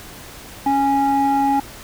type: tone pair together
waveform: sine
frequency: 277.2 / 828 Hz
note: C#4 / G#5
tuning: 0 / -5 cents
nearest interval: octave + perfect fifth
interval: 1895 cents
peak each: -17 / -14 dBFS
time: 0.66-1.6 s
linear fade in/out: 5 ms
effects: tanh soft clip ceiling -11 dBFS + pink hiss -38 dBFS RMS until 1.83 s

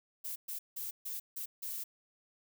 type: noise bursts at uneven times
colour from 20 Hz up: violet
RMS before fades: -40 dBFS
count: 6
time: 0.24-0.36 / 0.48-0.59 / 0.76-0.91 / 1.05-1.2 / 1.36-1.46 / 1.62-1.84 s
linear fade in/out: 10 ms
effects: none

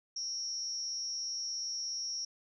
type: tone with amplitude modulation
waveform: sine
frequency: 5588 Hz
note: F8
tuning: in tune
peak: -31 dBFS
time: 0.16-2.25 s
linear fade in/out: 5 ms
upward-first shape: sine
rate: 299 Hz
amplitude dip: 85%
effects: none

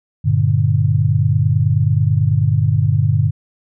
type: chord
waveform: sine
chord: G minor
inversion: none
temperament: just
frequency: 98 / 117.6 / 147 Hz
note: G2 / Bb2 / D3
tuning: 0 / +16 / +2 cents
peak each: -16 dBFS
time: 0.24-3.31 s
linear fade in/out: 20 ms
effects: none

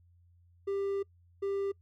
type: tone bursts at uneven times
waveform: triangle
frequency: 395.8 Hz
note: G4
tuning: 17 cents sharp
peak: -28 dBFS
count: 2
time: 0.67-1.03 / 1.42-1.72 s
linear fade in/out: 10 ms
effects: noise-tail reverb RT60 0.1 s tail -25 dB re dry + added 87 Hz sine -60 dBFS peak until 1.81 s

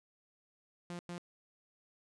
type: tone bursts at uneven times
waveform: sawtooth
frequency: 174.61 Hz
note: F3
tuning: in tune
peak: -37 dBFS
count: 2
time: 0.9-0.99 / 1.09-1.18 s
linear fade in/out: 0 ms
effects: resampled to 22050 Hz

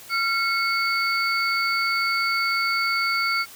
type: tone cluster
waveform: sine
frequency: 1373 / 2191 / 4549 Hz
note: F6 / C#7 / C#8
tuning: -30 / -21 / +44 cents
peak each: -24 / -24 / -27 dBFS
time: 0.09-3.46 s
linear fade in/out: 50 ms
effects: white hiss -44 dBFS RMS until 3.55 s

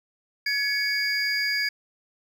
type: tone cluster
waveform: triangle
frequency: 1695 / 2229 / 4821 Hz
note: G#6 / C#7 / D8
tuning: +35 / +9 / +45 cents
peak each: -26 dBFS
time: 0.46-1.69 s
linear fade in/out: 5 ms
effects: none

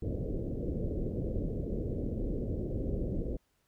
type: low-pass noise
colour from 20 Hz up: pink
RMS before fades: -34 dBFS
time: 0.02-3.37 s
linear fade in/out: 5 ms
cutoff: 540 Hz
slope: 48 dB/octave
effects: pink hiss -75 dBFS RMS until 3.67 s

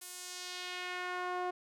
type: tone with band-pass filter sweep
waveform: sawtooth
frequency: 361.1 Hz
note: F#4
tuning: 42 cents flat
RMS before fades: -40 dBFS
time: 0.01-1.51 s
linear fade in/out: 10 ms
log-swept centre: 11000 to 730 Hz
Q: 1.2
effects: none

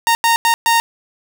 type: tone bursts at uneven times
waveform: sawtooth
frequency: 924 Hz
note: A#5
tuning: 16 cents flat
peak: -7 dBFS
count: 4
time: 0.07-0.15 / 0.24-0.36 / 0.45-0.54 / 0.66-0.8 s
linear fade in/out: 0 ms
effects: none

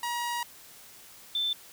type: tone pair in turn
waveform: sawtooth / sine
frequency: 954 / 3540 Hz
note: A#5 / A7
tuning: +40 / +10 cents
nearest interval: octave + major seventh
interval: 2270 cents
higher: second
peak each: -26 dBFS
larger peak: neither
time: 0.03-0.43 / 1.35-1.53 s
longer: first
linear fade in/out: 2 ms
effects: white hiss -51 dBFS RMS until 1.72 s

